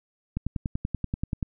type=click train; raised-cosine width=5 ms; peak=-15 dBFS; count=12; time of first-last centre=0.37-1.428 s; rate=10.4 Hz; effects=none